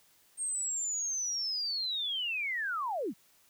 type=linear sweep; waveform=sine; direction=down; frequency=8610 to 154 Hz; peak=-31 dBFS; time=0.37-3.14 s; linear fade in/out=50 ms; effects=white hiss -65 dBFS RMS until 3.49 s